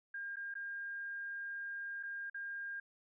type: tone with dropouts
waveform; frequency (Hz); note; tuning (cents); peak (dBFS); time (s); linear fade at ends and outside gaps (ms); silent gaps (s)
sine; 1609; G6; +45; -40; 0.14-2.8; 5; 0.359-0.367 / 0.541-0.552 / 2.029-2.033 / 2.299-2.344
effects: none